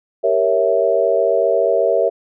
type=chord; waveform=sine; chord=G diminished seventh; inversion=none; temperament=equal; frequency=392 / 466.2 / 554.4 / 659.3 Hz; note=G4 / Bb4 / Db5 / Fb5; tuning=0 / 0 / 0 / 0 cents; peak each=-21 / -18 / -18 / -17 dBFS; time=0.23-2.1 s; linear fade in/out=20 ms; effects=none